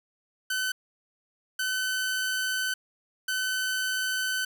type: tone bursts at uneven times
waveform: sawtooth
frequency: 1518 Hz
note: F#6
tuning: 44 cents sharp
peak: -23 dBFS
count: 3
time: 0.5-0.72 / 1.59-2.74 / 3.28-4.45 s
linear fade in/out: 5 ms
effects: none